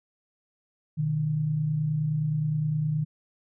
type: tone pair together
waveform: sine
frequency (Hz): 123.47 / 153.08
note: B2 / D#3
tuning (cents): 0 / -28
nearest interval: major third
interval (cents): 372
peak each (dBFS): -33 / -24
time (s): 0.97-3.05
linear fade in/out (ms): 20
effects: none